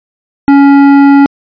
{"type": "tone with hard clipping", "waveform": "sine", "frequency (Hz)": 279.9, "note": "C#4", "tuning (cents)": 17, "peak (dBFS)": -3, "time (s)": [0.48, 1.26], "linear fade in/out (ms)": 0, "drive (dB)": 12, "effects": ["resampled to 11025 Hz"]}